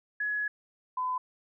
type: tone pair in turn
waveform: sine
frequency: 1687 / 1010.8 Hz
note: G#6 / B5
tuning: +27 / +40 cents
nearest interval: major sixth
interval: 887 cents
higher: first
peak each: -28 / -28 dBFS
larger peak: neither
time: 0.2-0.48 / 0.97-1.18 s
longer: first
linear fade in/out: 5 ms
effects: none